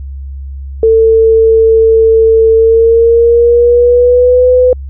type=tone with pitch glide; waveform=sine; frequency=447.8 to 502.6 Hz; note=A4 to B4; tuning=+30 to +30 cents; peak=-3 dBFS; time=0.83-4.73 s; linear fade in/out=2 ms; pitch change=+200 cents; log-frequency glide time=2.54-4.48 s; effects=added 68 Hz sine -20 dBFS peak until 4.89 s